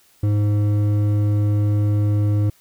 triangle tone with hard clipping, 103.8 Hz, G#2, in tune, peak -17 dBFS, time 0.23-2.5 s, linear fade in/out 5 ms, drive 12 dB, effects white hiss -56 dBFS RMS until 2.6 s

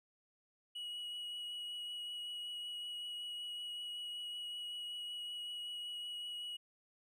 triangle tone with vibrato, 2915 Hz, F#7, 26 cents flat, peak -40 dBFS, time 0.75-6.57 s, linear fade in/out 10 ms, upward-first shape triangle, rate 5.3 Hz, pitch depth 11 cents each way, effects none

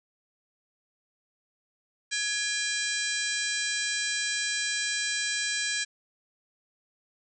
harmonic tone with a mistuned harmonic, 802 Hz, G5, 39 cents sharp, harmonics 2 / 3 / 4 / 5 / 6 / 7 / 8 / 9 / 10, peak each -32 / -36 / -37 / -35 / -39 / -36 / -41 / -37 / -38 dBFS, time 2.11-5.85 s, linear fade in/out 20 ms, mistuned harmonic 2, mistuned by +76 cents, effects none

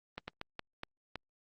slowing click train, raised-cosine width 0.3 ms, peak -23 dBFS, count 6, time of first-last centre 0.18-1.157 s, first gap 100 ms, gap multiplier 1.34, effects Opus 32 kbps

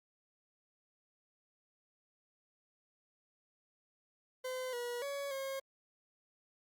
40% pulse tone with pitch steps, 512 / 482.4 / 562 / 540 Hz, C5 / B4 / C#5 / C#5, -38 / -41 / +24 / -45 cents, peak -37 dBFS, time 4.44-5.6 s, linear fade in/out 10 ms, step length 290 ms, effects Opus 48 kbps

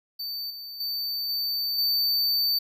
square tone with level steps, 4570 Hz, D8, 48 cents flat, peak -31 / -37 / -28 / -26 / -22 dBFS, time 0.19-2.59 s, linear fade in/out 10 ms, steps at 0.5 / 0.8 / 1.29 / 1.78 s, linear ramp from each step 5 ms, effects none

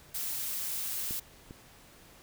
blue noise, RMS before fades -35 dBFS, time 0.14-1.2 s, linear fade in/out 10 ms
clicks, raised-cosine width 3 ms, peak -29 / -31 dBFS, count 2, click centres 1.109 / 1.509 s
effects pink hiss -56 dBFS RMS until 2.22 s

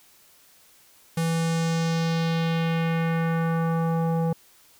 square tone with low-pass filter sweep, 164.81 Hz, E3, in tune, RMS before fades -24 dBFS, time 1.17-4.33 s, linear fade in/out 5 ms, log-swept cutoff 11000 to 710 Hz, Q 1.6, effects white hiss -56 dBFS RMS until 4.79 s

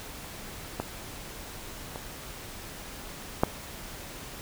clicks, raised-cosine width 1 ms, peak -15 / -21 / -6 dBFS, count 3, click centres 0.8 / 1.959 / 3.435 s, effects pink hiss -42 dBFS RMS until 4.41 s

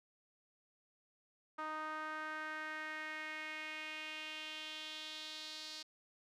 sawtooth tone with band-pass filter sweep, 310.2 Hz, D#4, 5 cents flat, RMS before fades -45 dBFS, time 1.58-5.83 s, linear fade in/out 10 ms, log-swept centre 1200 to 4500 Hz, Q 3.1, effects none

